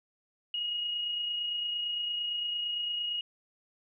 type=tone with amplitude modulation; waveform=sine; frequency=2883 Hz; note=F#7; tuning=46 cents flat; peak=-29 dBFS; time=0.54-3.21 s; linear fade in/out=2 ms; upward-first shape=sine; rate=28.8 Hz; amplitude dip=30%; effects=none